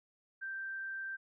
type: tone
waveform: sine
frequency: 1568 Hz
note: G6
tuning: in tune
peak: -38 dBFS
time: 0.41-1.17 s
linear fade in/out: 20 ms
effects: none